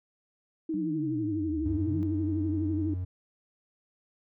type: tone with vibrato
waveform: sine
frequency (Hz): 311.1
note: D#4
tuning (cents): 0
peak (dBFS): -28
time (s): 0.69-2.94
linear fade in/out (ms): 5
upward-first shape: triangle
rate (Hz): 12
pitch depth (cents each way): 91
type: exponential two-way sweep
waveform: sine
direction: down then up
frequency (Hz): 195.2 to 66 to 195.2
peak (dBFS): -34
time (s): 0.74-2.03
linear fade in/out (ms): 0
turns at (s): 1.73
type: tone with pitch glide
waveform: triangle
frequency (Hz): 93 to 91.14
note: F#2 to F#2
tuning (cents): +9 to -26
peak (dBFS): -28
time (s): 1.65-3.05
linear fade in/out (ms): 10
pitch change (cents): -35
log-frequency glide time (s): 1.9-2.77
effects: none